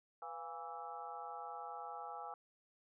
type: harmonic tone with a mistuned harmonic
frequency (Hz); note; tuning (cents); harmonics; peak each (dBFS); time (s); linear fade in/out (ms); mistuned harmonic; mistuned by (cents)
164.81; E3; 0; 3 / 4 / 5 / 6 / 7 / 8; -55 / -52 / -47 / -60 / -53 / -51; 0.22-2.34; 2; 4; +89
effects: none